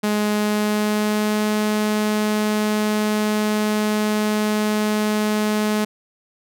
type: tone with pitch glide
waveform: sawtooth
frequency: 209.9 to 212.3 Hz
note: G#3 to G#3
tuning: +19 to +38 cents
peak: -14 dBFS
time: 0.03-5.85 s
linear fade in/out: 10 ms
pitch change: +19 cents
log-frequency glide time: 0.38-1.48 s
effects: none